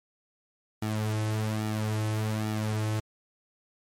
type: tone with flanger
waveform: sawtooth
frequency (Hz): 108.1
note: A2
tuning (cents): -30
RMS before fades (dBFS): -29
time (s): 0.82-3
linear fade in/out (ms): 5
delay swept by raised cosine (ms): 1.9 to 4.3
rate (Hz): 1.2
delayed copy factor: -0.7
effects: MP3 64 kbps